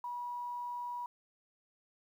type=tone; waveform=sine; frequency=970 Hz; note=B5; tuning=31 cents flat; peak=-37 dBFS; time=0.04-1.06 s; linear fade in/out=2 ms; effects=11-bit